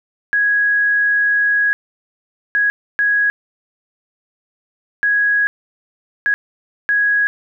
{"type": "tone bursts at uneven times", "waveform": "sine", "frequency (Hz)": 1661.2, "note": "G#6", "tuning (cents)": 0, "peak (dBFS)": -12, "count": 6, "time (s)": [[0.33, 1.73], [2.55, 2.7], [2.99, 3.3], [5.03, 5.47], [6.26, 6.34], [6.89, 7.27]], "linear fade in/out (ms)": 0, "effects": []}